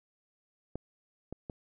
clicks, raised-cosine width 2 ms, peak -23 / -26 / -26 dBFS, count 3, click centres 0.756 / 1.326 / 1.498 s, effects none

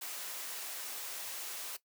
white high-pass noise, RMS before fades -42 dBFS, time 0.01-1.77 s, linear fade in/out 10 ms, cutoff 450 Hz, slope 12 dB/octave, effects noise-tail reverb RT60 0.1 s tail -17 dB re dry

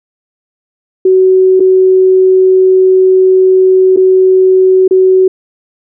sine tone with dropouts, 374.9 Hz, F#4, 23 cents sharp, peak -3 dBFS, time 1.05-5.28 s, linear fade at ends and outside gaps 5 ms, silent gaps 1.598-1.603 / 3.963-3.971 / 4.879-4.909 s, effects none

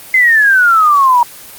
sine exponential sweep, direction down, 2085 to 939 Hz, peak -5 dBFS, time 0.14-1.23 s, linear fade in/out 2 ms, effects white hiss -33 dBFS RMS until 1.58 s + Opus 24 kbps

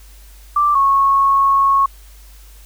sine tone pair in turn, 1174.7 / 1098.9 Hz, D6 / C#6, 0 / -15 cents, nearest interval minor second, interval 115 cents, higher first, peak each -11 / -10 dBFS, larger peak second, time 0.56-0.75 / 0.75-1.86 s, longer second, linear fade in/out 5 ms, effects added 50 Hz sine -39 dBFS peak until 2.65 s + white hiss -48 dBFS RMS until 2.65 s

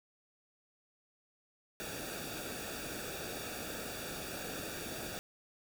pink noise with comb filter, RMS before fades -42 dBFS, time 1.8-5.19 s, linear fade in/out 0 ms, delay 0.97 ms, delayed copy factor -0.75, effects none

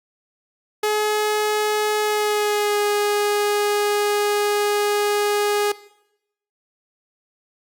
sawtooth tone with pitch glide, 423.6 to 413.4 Hz, G#4 to G#4, +34 to -8 cents, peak -14 dBFS, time 0.83-5.72 s, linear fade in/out 5 ms, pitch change -42 cents, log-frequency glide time 2.02-2.78 s, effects noise-tail reverb RT60 0.8 s tail -18 dB re dry + Opus 48 kbps

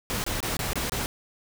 pink noise bursts, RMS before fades -29 dBFS, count 6, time 0.1-1.06 s, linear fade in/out 0 ms, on 140 ms, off 24 ms, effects none

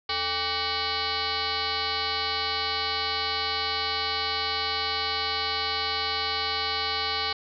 sine tone with frequency modulation, 2600 Hz, E7, 24 cents flat, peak -25 dBFS, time 0.09-7.33 s, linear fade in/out 5 ms, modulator 360 Hz, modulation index 5.7, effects none

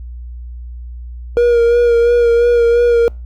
triangle tone with vibrato, 473.4 Hz, A#4, 27 cents sharp, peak -6 dBFS, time 1.37-3.08 s, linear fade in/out 0 ms, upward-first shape sine, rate 2.9 Hz, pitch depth 25 cents each way, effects added 60 Hz sine -26 dBFS peak until 3.25 s + Opus 48 kbps

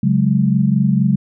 sine chord, C# suspended fourth, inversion none, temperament equal with one note detuned, 138.59 / 185 / 209.3 Hz, C#3 / F#3 / G#3, 0 / 0 / +14 cents, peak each -16 dBFS, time 0.03-1.16 s, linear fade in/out 5 ms, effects none

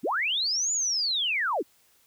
sine linear two-way sweep, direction up then down, 155.56 to 7040 to 219.7 Hz, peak -24 dBFS, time 0.03-1.63 s, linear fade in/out 20 ms, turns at 0.72 s, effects white hiss -63 dBFS RMS until 2.06 s

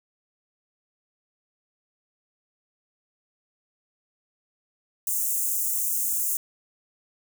white high-pass noise, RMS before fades -26 dBFS, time 5.07-6.37 s, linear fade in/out 2 ms, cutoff 6600 Hz, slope 48 dB/octave, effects none

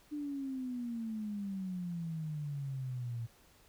sine exponential sweep, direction down, 300.1 to 114.4 Hz, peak -36 dBFS, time 0.11-3.27 s, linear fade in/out 20 ms, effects pink hiss -64 dBFS RMS until 3.68 s

